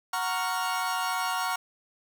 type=chord; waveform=40% pulse; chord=Gb major seventh; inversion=none; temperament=equal; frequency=740 / 932.3 / 1108.7 / 1396.9 Hz; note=Gb5 / Bb5 / Db6 / F6; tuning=0 / 0 / 0 / 0 cents; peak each=-32 dBFS; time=0.13-1.56 s; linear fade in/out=5 ms; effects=9-bit